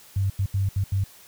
sine tone bursts at uneven times, 97.6 Hz, G2, 7 cents flat, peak -20 dBFS, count 5, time 0.16-0.3 / 0.39-0.46 / 0.54-0.69 / 0.76-0.84 / 0.92-1.04 s, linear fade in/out 5 ms, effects white hiss -50 dBFS RMS until 1.27 s

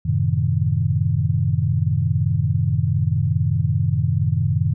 sine chord, F# diminished seventh, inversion none, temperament equal, 92.5 / 110 / 130.81 / 155.56 Hz, F#2 / A2 / C3 / Eb3, 0 / 0 / 0 / 0 cents, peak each -22 / -22 / -22 / -22 dBFS, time 0.05-4.74 s, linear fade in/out 10 ms, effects none

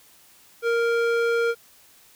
square tone with band-pass filter, 466.2 Hz, A#4, in tune, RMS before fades -22 dBFS, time 0.62-1.55 s, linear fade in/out 50 ms, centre 990 Hz, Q 0.98, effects white hiss -54 dBFS RMS until 2.15 s

